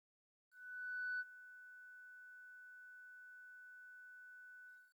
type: tone with ADSR envelope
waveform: sine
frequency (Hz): 1491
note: F#6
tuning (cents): +13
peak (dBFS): -37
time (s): 0.51-4.94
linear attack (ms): 690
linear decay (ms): 36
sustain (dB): -18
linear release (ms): 260
effects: tanh soft clip ceiling -35 dBFS + 13-bit